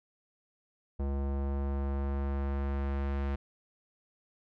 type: tone with low-pass filter sweep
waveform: square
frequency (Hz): 69.3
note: C#2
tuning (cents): 0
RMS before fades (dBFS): -32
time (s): 0.99-3.36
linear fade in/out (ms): 10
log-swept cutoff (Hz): 720 to 2200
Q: 0.83
effects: none